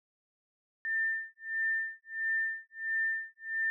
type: tone with tremolo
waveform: sine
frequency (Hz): 1794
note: A6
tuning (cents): +33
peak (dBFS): -27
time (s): 0.85-3.7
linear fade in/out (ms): 0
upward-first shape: sine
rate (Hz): 1.5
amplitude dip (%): 100
effects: none